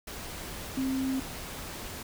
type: tone in noise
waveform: sine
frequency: 264.3 Hz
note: C4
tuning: 18 cents sharp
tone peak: -27 dBFS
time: 0.77-1.2 s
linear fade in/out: 5 ms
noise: pink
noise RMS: -40 dBFS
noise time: 0.07-2.03 s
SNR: +10 dB
effects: none